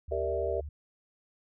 sine tone with vibrato, 73.7 Hz, D2, 7 cents sharp, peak -37 dBFS, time 0.08-0.69 s, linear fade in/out 5 ms, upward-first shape sine, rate 9.1 Hz, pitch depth 18 cents each way
sine chord, E half-diminished seventh, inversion first, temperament equal, 392 / 466.2 / 587.3 / 659.3 Hz, G4 / Bb4 / D5 / E5, 0 / 0 / 0 / 0 cents, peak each -34 dBFS, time 0.11-0.61 s, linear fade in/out 10 ms
effects none

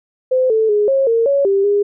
sine tone with pitch steps, 514 / 441 / 416.4 / 541 / 458.6 / 559 / 394 / 407.5 Hz, C5 / A4 / G#4 / C#5 / A#4 / C#5 / G4 / G#4, -31 / +4 / +5 / -42 / -28 / +14 / +9 / -33 cents, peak -11 dBFS, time 0.31-1.83 s, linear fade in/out 10 ms, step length 190 ms, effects none

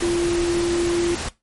sine tone in noise, 344.6 Hz, F4, 23 cents flat, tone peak -18 dBFS, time 0.02-1.15 s, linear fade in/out 5 ms, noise pink, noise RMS -28 dBFS, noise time 0-1.29 s, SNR +7 dB, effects noise-tail reverb RT60 0.2 s tail -18 dB re dry + MP3 48 kbps

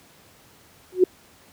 sine tone with exponential growth, 366.7 Hz, F#4, 15 cents flat, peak -8 dBFS, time 0.92-1.04 s, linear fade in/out 5 ms, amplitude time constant 25 ms, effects pink hiss -53 dBFS RMS until 1.52 s + high-pass 80 Hz 12 dB/octave

